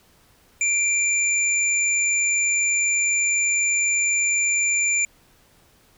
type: tone pair together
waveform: sine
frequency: 2360 / 7072 Hz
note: D7 / A8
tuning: +8 / +8 cents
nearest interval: octave + perfect fifth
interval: 1900 cents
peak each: -21 dBFS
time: 0.61-5.05 s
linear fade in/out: 2 ms
effects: pink hiss -57 dBFS RMS until 5.97 s